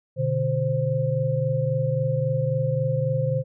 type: tone cluster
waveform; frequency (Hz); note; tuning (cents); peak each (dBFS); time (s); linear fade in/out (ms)
sine; 123.6 / 147.3 / 523; B2 / D3 / C5; +2 / +6 / -1; -25; 0.16-3.44; 50
effects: none